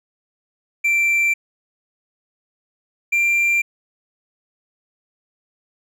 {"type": "tone pair in turn", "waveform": "triangle", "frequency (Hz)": [2349, 2372], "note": ["D7", "D7"], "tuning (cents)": [0, 17], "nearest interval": "unison", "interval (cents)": 17, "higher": "second", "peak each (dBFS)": -13, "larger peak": "neither", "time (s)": [[0.84, 1.34], [3.12, 3.62]], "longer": "neither", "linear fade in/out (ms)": 10, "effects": []}